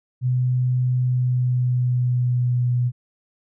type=tone with pitch glide; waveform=sine; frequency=126 to 123.05 Hz; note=B2 to B2; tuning=+35 to -6 cents; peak=-17 dBFS; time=0.21-2.92 s; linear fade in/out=50 ms; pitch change=-41 cents; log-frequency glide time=0.97-2.7 s; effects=none